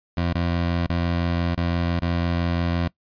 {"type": "tone with dropouts", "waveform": "20% pulse", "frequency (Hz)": 85.9, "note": "F2", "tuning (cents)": -28, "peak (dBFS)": -16, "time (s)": [0.17, 2.88], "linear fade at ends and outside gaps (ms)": 5, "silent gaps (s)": [[0.332, 0.349], [0.867, 0.894], [1.548, 1.575], [1.996, 2.02]], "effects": ["noise-tail reverb RT60 0.1 s tail -21 dB re dry", "resampled to 11025 Hz"]}